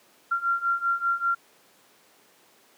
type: beating tone pair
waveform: sine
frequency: 1376 / 1381.1 Hz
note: F6 / F6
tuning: -26 / -20 cents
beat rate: 5.1 Hz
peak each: -27 / -25 dBFS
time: 0.31-1.35 s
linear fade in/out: 10 ms
effects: pink hiss -58 dBFS RMS until 2.77 s + high-pass 300 Hz 12 dB/octave